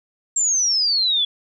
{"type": "exponential sweep", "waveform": "sine", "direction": "down", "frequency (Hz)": [7500, 3371], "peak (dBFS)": -16, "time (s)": [0.36, 1.25], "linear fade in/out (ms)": 5, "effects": []}